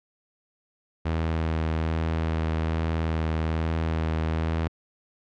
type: tone with vibrato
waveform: sawtooth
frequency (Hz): 80.5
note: E2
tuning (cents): -41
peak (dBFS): -20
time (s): 1.05-4.68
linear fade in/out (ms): 10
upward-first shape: sine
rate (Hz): 1.2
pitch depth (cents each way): 14
effects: low-pass 3000 Hz 12 dB/octave